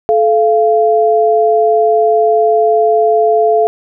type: tone pair together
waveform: sine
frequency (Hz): 434 / 689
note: A4 / F5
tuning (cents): -24 / -24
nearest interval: minor sixth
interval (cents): 800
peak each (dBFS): -10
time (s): 0.09-3.67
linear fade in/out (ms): 0
effects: none